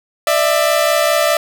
sawtooth tone pair together, 595.2 / 660 Hz, D5 / E5, +23 / +2 cents, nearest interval major second, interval 179 cents, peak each -11 dBFS, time 0.27-1.37 s, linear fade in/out 2 ms, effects none

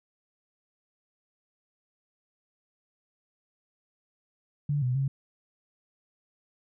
sine tone with pitch steps, 145.1 / 125.5 / 136.1 Hz, D3 / B2 / C#3, -21 / +28 / -31 cents, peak -24 dBFS, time 4.69-5.08 s, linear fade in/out 5 ms, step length 130 ms, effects none

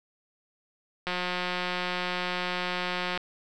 click train, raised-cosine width 0.3 ms, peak -14 dBFS, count 380, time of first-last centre 1.07-3.176 s, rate 180 Hz, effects none

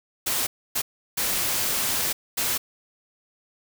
white noise bursts at uneven times, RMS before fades -25 dBFS, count 4, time 0.26-0.47 / 0.75-0.82 / 1.17-2.13 / 2.37-2.58 s, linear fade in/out 10 ms, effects none

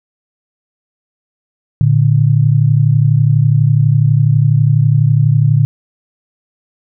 sine tone pair together, 114.5 / 146.61 Hz, A#2 / D3, -31 / -3 cents, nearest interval major third, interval 428 cents, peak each -10 dBFS, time 1.81-5.65 s, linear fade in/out 0 ms, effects none

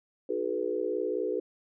sine chord, B dominant seventh, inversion first, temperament equal with one note detuned, 311.1 / 370 / 429.2 / 493.9 Hz, D#4 / F#4 / A4 / B4, 0 / 0 / -43 / 0 cents, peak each -37 / -33 / -32 / -33 dBFS, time 0.29-1.4 s, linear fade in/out 5 ms, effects none

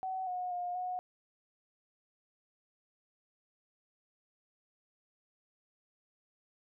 sine tone with pitch steps, 754 / 726 / 712 / 729 Hz, F#5 / F#5 / F5 / F#5, +32 / -33 / +33 / -26 cents, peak -34 dBFS, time 0.03-0.99 s, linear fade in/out 0 ms, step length 240 ms, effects none

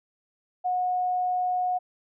sine tone, 728 Hz, F#5, 28 cents flat, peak -23 dBFS, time 0.64-1.79 s, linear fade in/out 20 ms, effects none

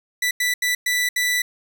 sawtooth tone bursts at uneven times, 1975.5 Hz, B6, in tune, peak -15 dBFS, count 5, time 0.22-0.31 / 0.4-0.54 / 0.62-0.75 / 0.86-1.09 / 1.16-1.42 s, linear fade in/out 5 ms, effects none

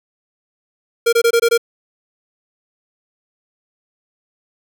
square tone bursts, 466.2 Hz, A#4, in tune, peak -11 dBFS, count 6, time 1.06-1.578 s, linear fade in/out 10 ms, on 68 ms, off 22 ms, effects none

